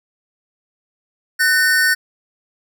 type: tone pair together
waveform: square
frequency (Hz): 1503 / 1818.3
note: F#6 / A#6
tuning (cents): +27 / -44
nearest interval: minor third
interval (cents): 329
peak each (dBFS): -16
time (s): 1.39-1.95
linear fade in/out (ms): 20
effects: none